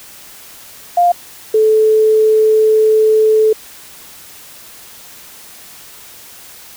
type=tone pair in turn; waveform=sine; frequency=702 / 435 Hz; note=F5 / A4; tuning=+9 / -20 cents; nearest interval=minor sixth; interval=829 cents; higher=first; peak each=-7 dBFS; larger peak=neither; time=0.97-1.12 / 1.54-3.53 s; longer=second; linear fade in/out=5 ms; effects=white hiss -37 dBFS RMS until 6.76 s